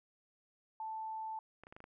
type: tone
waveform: sine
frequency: 880 Hz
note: A5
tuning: in tune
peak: -39 dBFS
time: 0.8-1.39 s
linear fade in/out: 2 ms
type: clicks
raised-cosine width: 0.5 ms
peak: -37 dBFS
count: 6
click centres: 1.636 / 1.669 / 1.725 / 1.765 / 1.804 / 1.841 s
effects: none